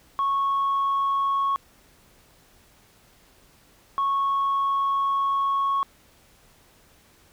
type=tone pair in turn; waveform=sine; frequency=1103 / 1103 Hz; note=C#6 / C#6; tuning=-9 / -9 cents; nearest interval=unison; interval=0 cents; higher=neither; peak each=-19 dBFS; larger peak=neither; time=0.19-1.56 / 3.98-5.83 s; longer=second; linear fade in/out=0 ms; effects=tanh soft clip ceiling -18 dBFS + pink hiss -57 dBFS RMS until 7.32 s